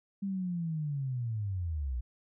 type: linear sweep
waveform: sine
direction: down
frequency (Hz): 200.2 to 57.4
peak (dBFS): -31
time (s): 0.22-2.01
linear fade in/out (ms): 10
effects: none